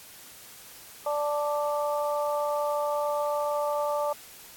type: harmonic tone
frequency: 293.7 Hz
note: D4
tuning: in tune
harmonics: 2 / 3 / 4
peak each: -27 / -31 / -33 dBFS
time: 1.06-4.13 s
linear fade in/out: 5 ms
effects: white hiss -48 dBFS RMS until 4.56 s + AAC 64 kbps